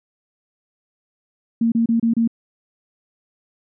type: tone bursts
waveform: sine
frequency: 230 Hz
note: A#3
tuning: 23 cents flat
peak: -14 dBFS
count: 5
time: 1.61-2.276 s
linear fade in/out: 5 ms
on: 110 ms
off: 29 ms
effects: none